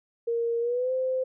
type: tone with pitch glide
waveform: sine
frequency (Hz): 466.2 to 517.3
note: A#4 to C5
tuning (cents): 0 to -20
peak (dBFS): -24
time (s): 0.27-1.24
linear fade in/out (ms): 10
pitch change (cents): +180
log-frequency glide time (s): 0.6-0.92
effects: none